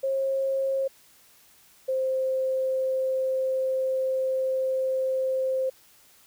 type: tone pair in turn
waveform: sine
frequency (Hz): 538 / 523.9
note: C5 / C5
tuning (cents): +48 / +2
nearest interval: unison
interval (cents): 46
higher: first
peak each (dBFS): -23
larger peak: neither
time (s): 0.03-0.88 / 1.88-5.7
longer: second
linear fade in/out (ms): 10
effects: white hiss -57 dBFS RMS until 6.26 s